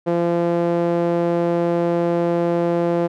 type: tone with band-pass filter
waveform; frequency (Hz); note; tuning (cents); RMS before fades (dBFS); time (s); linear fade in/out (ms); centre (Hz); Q
sawtooth; 171.3; F3; -33; -19; 0.06-3.08; 20; 470; 1.7
effects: none